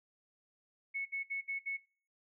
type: tone bursts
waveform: sine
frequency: 2203 Hz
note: C#7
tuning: 11 cents flat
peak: -34 dBFS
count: 5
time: 0.94-1.776 s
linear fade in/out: 20 ms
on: 120 ms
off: 59 ms
effects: noise-tail reverb RT60 0.4 s tail -21 dB re dry

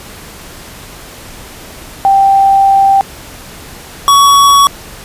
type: tone pair in turn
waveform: sine / square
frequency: 784 / 1123.8 Hz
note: G5 / C#6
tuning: 0 / +23 cents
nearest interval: tritone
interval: 623 cents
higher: second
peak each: -4 dBFS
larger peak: neither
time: 2.05-3.01 / 4.08-4.67 s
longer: first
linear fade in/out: 0 ms
effects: pink hiss -31 dBFS RMS until 5.04 s + resampled to 32000 Hz

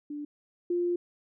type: tone pair in turn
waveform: sine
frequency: 293.7 / 350.3 Hz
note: D4 / F4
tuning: 0 / +5 cents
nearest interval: minor third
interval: 305 cents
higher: second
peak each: -34 / -25 dBFS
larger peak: second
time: 0.1-0.25 / 0.7-0.96 s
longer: second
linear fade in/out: 5 ms
effects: none

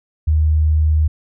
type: tone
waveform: sine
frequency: 77.4 Hz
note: D#2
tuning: 9 cents flat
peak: -11 dBFS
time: 0.27-1.08 s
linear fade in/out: 10 ms
effects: none

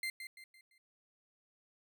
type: tone with echo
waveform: 35% pulse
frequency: 2086 Hz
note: C7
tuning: 6 cents flat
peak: -34 dBFS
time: 0.03-0.1 s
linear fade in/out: 2 ms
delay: 170 ms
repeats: 4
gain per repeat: -8 dB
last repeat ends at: 0.78 s
effects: none

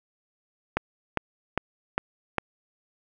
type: click train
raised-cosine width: 0.5 ms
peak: -8 dBFS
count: 5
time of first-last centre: 0.77-2.383 s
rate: 2.48 Hz
effects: none

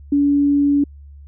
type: tone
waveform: sine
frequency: 285.4 Hz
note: D4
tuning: 49 cents flat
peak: -12 dBFS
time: 0.12-0.84 s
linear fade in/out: 5 ms
effects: added 71 Hz sine -37 dBFS peak until 1.27 s

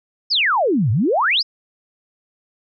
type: exponential two-way sweep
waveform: sine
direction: down then up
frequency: 5410 to 98.8 to 5410 Hz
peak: -14 dBFS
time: 0.3-1.43 s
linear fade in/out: 20 ms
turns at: 0.91 s
effects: none

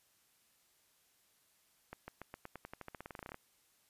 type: accelerating click train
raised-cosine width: 0.5 ms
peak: -30 dBFS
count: 21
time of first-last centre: 1.93-3.344 s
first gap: 150 ms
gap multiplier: 0.91
effects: white hiss -72 dBFS RMS until 3.89 s + resampled to 32000 Hz

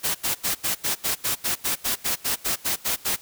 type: noise bursts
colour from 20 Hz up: white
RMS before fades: -24 dBFS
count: 16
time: 0.03-3.165 s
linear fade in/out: 20 ms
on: 120 ms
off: 81 ms
effects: white hiss -48 dBFS RMS until 3.21 s

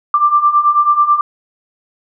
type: beating tone pair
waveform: sine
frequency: 1174.7 / 1183.9 Hz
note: D6 / D6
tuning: 0 / +14 cents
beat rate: 9.2 Hz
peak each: -14 / -10 dBFS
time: 0.14-1.21 s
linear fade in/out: 2 ms
effects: none

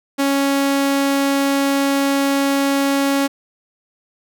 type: tone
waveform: sawtooth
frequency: 277.2 Hz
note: C#4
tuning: in tune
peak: -11 dBFS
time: 0.18-3.28 s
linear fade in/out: 20 ms
effects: none

